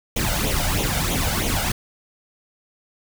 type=noise with flanger; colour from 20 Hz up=pink; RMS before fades=-22 dBFS; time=0.16-1.72 s; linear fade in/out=5 ms; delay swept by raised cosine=0.3 to 1.4 ms; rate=3.1 Hz; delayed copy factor=+0.7; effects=none